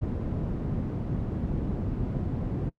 white low-pass noise, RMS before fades -30 dBFS, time 0.01-2.7 s, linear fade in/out 20 ms, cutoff 190 Hz, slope 12 dB/octave, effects noise-tail reverb RT60 0.1 s tail -21 dB re dry

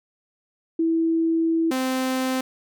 sine / sawtooth tone pair in turn, 327.7 / 259.5 Hz, E4 / C4, -10 / -14 cents, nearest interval major third, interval 404 cents, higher first, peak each -18 dBFS, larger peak neither, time 0.79-1.71 / 1.71-2.41 s, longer first, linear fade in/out 5 ms, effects none

